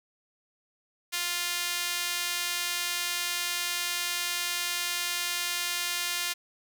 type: tone with high-pass filter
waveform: sawtooth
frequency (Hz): 350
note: F4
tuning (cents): +4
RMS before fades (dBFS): -31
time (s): 1.12-6.34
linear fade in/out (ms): 20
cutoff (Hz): 2400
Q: 0.8
effects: none